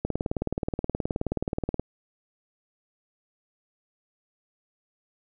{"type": "click train", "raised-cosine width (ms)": 2, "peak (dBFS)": -13, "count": 34, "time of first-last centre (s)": [0.05, 1.796], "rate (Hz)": 18.9, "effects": []}